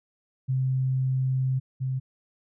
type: tone pair in turn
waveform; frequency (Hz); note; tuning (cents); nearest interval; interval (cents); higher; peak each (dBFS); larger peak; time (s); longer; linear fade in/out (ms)
sine; 130.81 / 130.81; C3 / C3; 0 / 0; unison; 0; neither; -22 / -25; first; 0.48-1.6 / 1.8-2; first; 20
effects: none

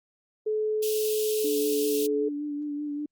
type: tone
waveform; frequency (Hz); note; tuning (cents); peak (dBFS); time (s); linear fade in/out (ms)
sine; 430; A4; -40; -24; 0.46-2.29; 10
type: high-pass noise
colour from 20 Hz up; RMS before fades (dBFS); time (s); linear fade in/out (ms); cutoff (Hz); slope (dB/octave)
white; -34; 0.82-2.07; 10; 2600; 96
type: tone with vibrato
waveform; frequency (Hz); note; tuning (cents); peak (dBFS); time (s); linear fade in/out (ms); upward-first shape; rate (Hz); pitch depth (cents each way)
sine; 293.4; D4; -2; -29; 1.44-3.06; 5; sine; 5.2; 25
effects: Opus 48 kbps

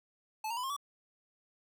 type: tone with pitch steps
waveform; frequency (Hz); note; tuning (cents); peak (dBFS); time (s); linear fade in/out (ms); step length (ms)
square; 868 / 930.3 / 997.1 / 1068.6 / 1145.3; A5 / A#5 / B5 / C6 / D6; -24 / -4 / +16 / +36 / -44; -35; 0.44-0.765; 5; 65
effects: none

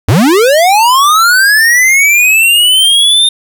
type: linear sweep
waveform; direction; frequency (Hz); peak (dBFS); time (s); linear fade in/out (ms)
square; up; 77.3 to 3653; -5; 0.08-3.29; 5
effects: 7-bit

